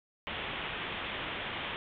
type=low-pass noise; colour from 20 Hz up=white; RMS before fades=-38 dBFS; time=0.27-1.76 s; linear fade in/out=0 ms; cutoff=3500 Hz; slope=96 dB/octave; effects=none